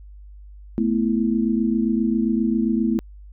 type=chord; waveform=sine; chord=A suspended second; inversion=none; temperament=just; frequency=220 / 247.5 / 330 Hz; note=A3 / B3 / E4; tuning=0 / +4 / +2 cents; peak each=-20 / -23 / -24 dBFS; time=0.78-2.99 s; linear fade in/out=0 ms; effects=added 50 Hz sine -39 dBFS peak until 3.32 s